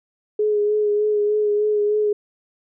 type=tone with vibrato; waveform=sine; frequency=419.4 Hz; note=G#4; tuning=17 cents sharp; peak=-16 dBFS; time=0.39-2.13 s; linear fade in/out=5 ms; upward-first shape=sine; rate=3.3 Hz; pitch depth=24 cents each way; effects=none